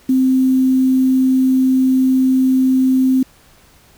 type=tone with quantisation; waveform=sine; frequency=260.5 Hz; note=C4; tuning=7 cents flat; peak=-10 dBFS; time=0.09-3.23 s; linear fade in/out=5 ms; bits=6; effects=pink hiss -49 dBFS RMS until 3.97 s